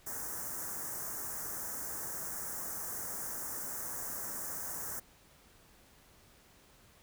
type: band-stop noise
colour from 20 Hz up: white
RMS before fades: -40 dBFS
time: 0.06-5 s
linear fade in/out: 10 ms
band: 1800 to 5800 Hz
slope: 48 dB/octave
effects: pink hiss -62 dBFS RMS until 7.02 s